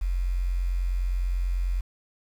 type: tone with quantisation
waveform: sine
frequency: 44.71 Hz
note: F1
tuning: 41 cents sharp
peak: -23 dBFS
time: 0.01-1.81 s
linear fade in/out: 10 ms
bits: 8
effects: none